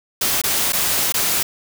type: noise with dropouts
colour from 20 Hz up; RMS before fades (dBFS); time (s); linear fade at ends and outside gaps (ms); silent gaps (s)
white; -19; 0.21-1.43; 5; 0.417-0.437 / 0.723-0.731 / 1.123-1.141
effects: none